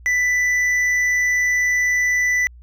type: tone with hard clipping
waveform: sine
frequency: 1984 Hz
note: B6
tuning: 7 cents sharp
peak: -17 dBFS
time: 0.06-2.47 s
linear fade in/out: 0 ms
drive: 5 dB
effects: added 60 Hz sine -40 dBFS peak until 2.62 s